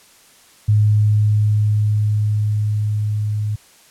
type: tone with level ramp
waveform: sine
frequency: 105.6 Hz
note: G#2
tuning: 29 cents sharp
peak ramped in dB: -10 to -18 dBFS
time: 0.68-3.56 s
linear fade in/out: 10 ms
effects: white hiss -49 dBFS RMS until 3.9 s + low-pass 11000 Hz 12 dB/octave